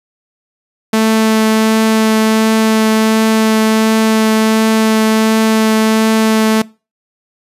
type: tone with vibrato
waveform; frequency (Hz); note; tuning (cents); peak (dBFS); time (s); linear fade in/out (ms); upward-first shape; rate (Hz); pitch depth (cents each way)
sawtooth; 220; A3; 0; -5; 0.93-6.62; 5; triangle; 1.4; 9
effects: noise-tail reverb RT60 0.3 s tail -22 dB re dry + resampled to 32000 Hz